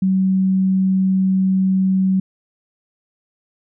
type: tone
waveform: sine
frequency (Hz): 189.4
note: F#3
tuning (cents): +41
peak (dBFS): -13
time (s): 0.02-2.2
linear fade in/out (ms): 5
effects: none